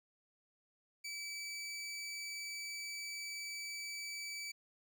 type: tone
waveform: 20% pulse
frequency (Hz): 2303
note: D7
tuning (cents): -34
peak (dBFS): -37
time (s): 1.04-4.52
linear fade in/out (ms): 10
effects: none